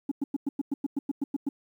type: tone bursts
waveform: sine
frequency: 280 Hz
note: C#4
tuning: 18 cents sharp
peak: -22 dBFS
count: 12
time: 0.09-1.49 s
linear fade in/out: 5 ms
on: 25 ms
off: 100 ms
effects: tanh soft clip ceiling -23 dBFS + 10-bit